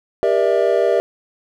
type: chord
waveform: triangle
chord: E half-diminished seventh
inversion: first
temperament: just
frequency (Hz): 395.6 / 474.7 / 593.3 / 659.3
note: G4 / Bb4 / D5 / E5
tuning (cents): +16 / +31 / +18 / 0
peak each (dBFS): -17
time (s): 0.23-1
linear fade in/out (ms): 0
effects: none